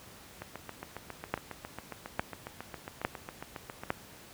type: two click trains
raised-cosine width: 0.5 ms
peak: -13 / -24 dBFS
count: 4 / 26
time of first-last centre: 1.34-3.904 / 0.42-3.835 s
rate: 1.17 / 7.32 Hz
effects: pink hiss -52 dBFS RMS until 4.33 s + high-pass 60 Hz 12 dB/octave